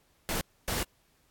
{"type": "noise bursts at uneven times", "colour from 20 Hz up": "pink", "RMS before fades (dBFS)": -31, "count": 2, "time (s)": [[0.29, 0.41], [0.68, 0.83]], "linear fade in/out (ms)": 0, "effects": ["pink hiss -68 dBFS RMS until 1.3 s", "AAC 64 kbps"]}